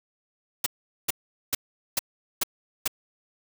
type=noise bursts; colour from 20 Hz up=white; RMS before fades=-24 dBFS; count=6; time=0.64-2.878 s; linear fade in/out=5 ms; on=23 ms; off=420 ms; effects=none